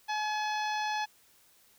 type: harmonic tone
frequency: 850 Hz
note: G#5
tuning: 40 cents sharp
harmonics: 1 / 2 / 3 / 4 / 5 / 6 / 7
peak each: -31 / -37 / -41 / -43 / -45 / -47 / -48 dBFS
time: 0.08-1.06 s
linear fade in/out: 20 ms
effects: white hiss -63 dBFS RMS until 1.78 s